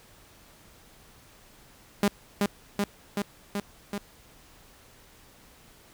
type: tone with echo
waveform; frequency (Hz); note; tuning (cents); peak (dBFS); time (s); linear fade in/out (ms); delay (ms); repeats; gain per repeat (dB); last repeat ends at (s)
sawtooth; 202.6; G#3; -43; -16; 2.03-2.08; 2; 380; 5; -2; 3.98
effects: pink hiss -55 dBFS RMS until 5.93 s